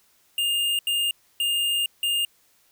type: tone bursts at uneven times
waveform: square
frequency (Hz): 2821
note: F7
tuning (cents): +17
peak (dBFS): -22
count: 4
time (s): 0.38-0.79 / 0.87-1.11 / 1.4-1.86 / 2.03-2.25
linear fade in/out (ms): 2
effects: white hiss -62 dBFS RMS until 2.71 s